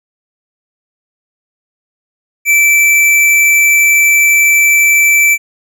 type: tone with hard clipping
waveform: sine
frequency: 2326 Hz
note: D7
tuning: 17 cents flat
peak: -7 dBFS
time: 2.45-5.38 s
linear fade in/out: 50 ms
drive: 15 dB
effects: none